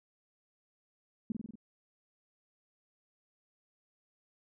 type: tone with echo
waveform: sine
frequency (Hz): 220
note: A3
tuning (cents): 0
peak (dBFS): -30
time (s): 1.3-1.32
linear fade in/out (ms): 2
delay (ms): 47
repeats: 5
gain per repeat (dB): -3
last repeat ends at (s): 1.555
effects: none